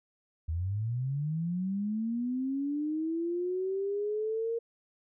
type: linear sweep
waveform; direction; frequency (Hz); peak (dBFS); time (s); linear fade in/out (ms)
sine; up; 76.8 to 466.2; -29; 0.48-4.59; 10
effects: none